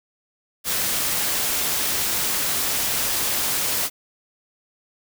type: noise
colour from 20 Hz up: white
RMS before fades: -23 dBFS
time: 0.64-3.9 s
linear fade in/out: 50 ms
effects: none